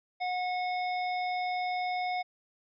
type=harmonic tone; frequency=728 Hz; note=F#5; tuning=28 cents flat; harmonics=1 / 3 / 5 / 7; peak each=-30 / -37 / -46 / -46 dBFS; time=0.2-2.23 s; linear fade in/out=20 ms; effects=none